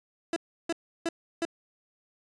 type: tone bursts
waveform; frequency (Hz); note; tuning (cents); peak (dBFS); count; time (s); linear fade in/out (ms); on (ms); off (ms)
30% pulse; 334.1; E4; +23; -24; 4; 0.33-1.452; 2; 33; 330
effects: resampled to 22050 Hz